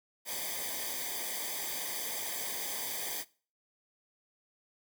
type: noise with comb filter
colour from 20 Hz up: white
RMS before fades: -37 dBFS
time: 0.25-3.25 s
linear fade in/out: 50 ms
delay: 0.73 ms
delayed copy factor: -0.9
effects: noise-tail reverb RT60 0.4 s tail -21 dB re dry